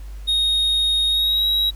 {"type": "tone with pitch glide", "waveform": "triangle", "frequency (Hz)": [3729, 3849], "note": ["A#7", "B7"], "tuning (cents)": [0, -45], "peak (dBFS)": -15, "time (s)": [0.27, 1.71], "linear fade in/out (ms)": 20, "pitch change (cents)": 55, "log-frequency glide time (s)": [1.08, 1.46], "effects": ["added 50 Hz sine -31 dBFS peak until 1.75 s", "pink hiss -51 dBFS RMS until 1.75 s"]}